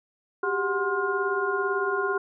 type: tone cluster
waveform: sine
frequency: 381.5 / 399.4 / 736 / 1054 / 1422 Hz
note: G4 / G4 / F#5 / C6 / F6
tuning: -47 / +32 / -9 / +12 / +31 cents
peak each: -33 / -27 / -35 / -30 / -29 dBFS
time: 0.43-2.18 s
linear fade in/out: 5 ms
effects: none